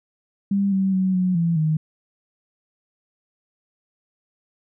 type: tone with pitch steps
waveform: sine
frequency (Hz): 198.6 / 192.1 / 187.8 / 183.2 / 168.1 / 156.1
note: G3 / G3 / F#3 / F#3 / E3 / D#3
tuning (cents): +23 / -35 / +26 / -17 / +34 / +6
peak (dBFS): -17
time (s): 0.51-1.77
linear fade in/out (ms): 5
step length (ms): 210
effects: none